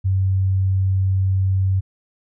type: tone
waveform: sine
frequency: 95.3 Hz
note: G2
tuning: 48 cents flat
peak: -15 dBFS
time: 0.04-1.81 s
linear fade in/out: 20 ms
effects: none